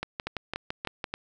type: two click trains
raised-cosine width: 0.3 ms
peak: -15 / -15 dBFS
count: 7 / 4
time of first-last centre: 0.03-1.042 / 0.27-1.14 s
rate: 5.93 / 3.45 Hz
effects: none